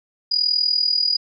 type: tone with amplitude modulation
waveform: sine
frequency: 4900 Hz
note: D#8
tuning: 27 cents flat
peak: -13 dBFS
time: 0.31-1.17 s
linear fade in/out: 10 ms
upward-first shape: sine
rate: 40.4 Hz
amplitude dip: 80%
effects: none